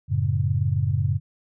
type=chord; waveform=sine; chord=F# minor; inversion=none; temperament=just; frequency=92.5 / 111 / 138.75 Hz; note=F#2 / A2 / C#3; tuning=0 / +16 / +2 cents; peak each=-24 dBFS; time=0.08-1.2 s; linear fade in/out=50 ms; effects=none